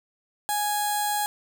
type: tone with notch filter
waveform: 15% pulse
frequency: 830.6 Hz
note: G#5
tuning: in tune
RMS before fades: -26 dBFS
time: 0.49-1.26 s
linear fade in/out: 0 ms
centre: 2300 Hz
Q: 0.5
effects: none